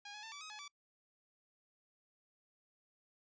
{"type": "tone with pitch steps", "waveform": "10% pulse", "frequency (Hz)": [818, 841, 893, 1154, 1263, 847, 1155], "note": ["G#5", "G#5", "A5", "D6", "D#6", "G#5", "D6"], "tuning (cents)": [-26, 22, 25, -31, 26, 34, -29], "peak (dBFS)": -39, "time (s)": [0.05, 0.68], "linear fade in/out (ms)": 5, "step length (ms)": 90, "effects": ["noise-tail reverb RT60 0.1 s tail -26 dB re dry", "resampled to 16000 Hz"]}